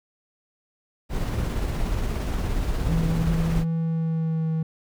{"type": "noise with tremolo", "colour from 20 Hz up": "brown", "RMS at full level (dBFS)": -24, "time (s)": [1.09, 3.65], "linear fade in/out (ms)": 50, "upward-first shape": "triangle", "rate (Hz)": 17, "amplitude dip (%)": 30}
{"type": "tone with pitch glide", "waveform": "triangle", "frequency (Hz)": [164.1, 160.26], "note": ["E3", "E3"], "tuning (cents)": [-8, -49], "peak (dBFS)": -20, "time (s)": [2.88, 4.63], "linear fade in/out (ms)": 5, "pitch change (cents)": -41, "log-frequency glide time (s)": [3.71, 4.5]}
{"effects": []}